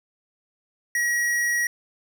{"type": "tone with hard clipping", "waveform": "sine", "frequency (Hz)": 1908, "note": "A#6", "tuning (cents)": 40, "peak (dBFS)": -22, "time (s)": [0.95, 1.67], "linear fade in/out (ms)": 2, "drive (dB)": 17, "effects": []}